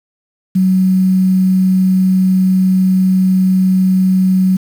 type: tone with quantisation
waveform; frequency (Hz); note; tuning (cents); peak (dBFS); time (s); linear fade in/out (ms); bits
sine; 187; F#3; +19; -8; 0.55-4.57; 10; 6
effects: none